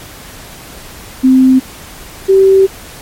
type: tone pair in turn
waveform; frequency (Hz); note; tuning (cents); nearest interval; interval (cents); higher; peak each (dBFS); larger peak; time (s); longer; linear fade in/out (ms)
sine; 260 / 385.9; C4 / G4; -11 / -27; perfect fifth; 684; second; -3; neither; 1.23-1.6 / 2.28-2.67; second; 20
effects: pink hiss -32 dBFS RMS until 3.01 s + MP3 64 kbps